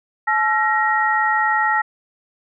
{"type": "tone cluster", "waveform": "sine", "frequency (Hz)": [861, 1354, 1885], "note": ["A5", "E6", "A#6"], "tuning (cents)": [-38, 46, 19], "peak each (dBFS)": [-19, -21, -19], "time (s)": [0.27, 1.82], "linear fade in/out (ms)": 10, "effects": []}